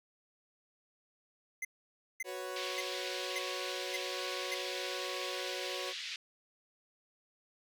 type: tone bursts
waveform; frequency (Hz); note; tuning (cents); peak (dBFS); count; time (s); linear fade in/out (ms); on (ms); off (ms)
square; 2069; C7; -20; -36; 6; 1.62-4.544; 5; 29; 550
type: chord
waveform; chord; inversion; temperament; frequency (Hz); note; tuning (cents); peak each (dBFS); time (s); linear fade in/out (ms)
sawtooth; F# suspended fourth; none; equal; 370 / 493.9 / 554.4; F#4 / B4 / C#5; 0 / 0 / 0; -39 / -41 / -39; 2.24-5.94; 50
type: band-pass noise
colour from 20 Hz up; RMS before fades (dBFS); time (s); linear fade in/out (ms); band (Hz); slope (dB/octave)
white; -42; 2.56-6.16; 2; 2000 to 4600; 24
effects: none